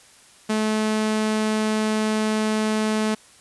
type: tone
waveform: sawtooth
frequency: 216.2 Hz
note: A3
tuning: 30 cents flat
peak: -16 dBFS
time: 0.49-3.15 s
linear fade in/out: 10 ms
effects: white hiss -51 dBFS RMS until 3.4 s + resampled to 24000 Hz

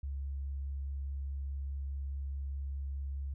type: tone with vibrato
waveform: sine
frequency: 69 Hz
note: C#2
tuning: 7 cents flat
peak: -35 dBFS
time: 0.03-3.34 s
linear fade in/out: 5 ms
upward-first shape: triangle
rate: 4.8 Hz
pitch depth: 9 cents each way
effects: none

